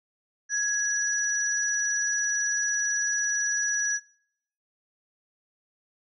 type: tone pair together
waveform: sine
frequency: 1669 / 5859 Hz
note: G#6 / F#8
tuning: +8 / -18 cents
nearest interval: octave + minor seventh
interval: 2174 cents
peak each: -27 dBFS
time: 0.49-4 s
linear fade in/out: 50 ms
effects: noise-tail reverb RT60 0.7 s tail -26 dB re dry